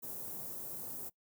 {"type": "band-stop noise", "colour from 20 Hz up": "white", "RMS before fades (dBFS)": -43, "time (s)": [0.02, 1.1], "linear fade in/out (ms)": 20, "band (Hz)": [570, 14000], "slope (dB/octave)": 12, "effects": ["noise-tail reverb RT60 0.1 s tail -21 dB re dry", "high-pass 100 Hz 12 dB/octave"]}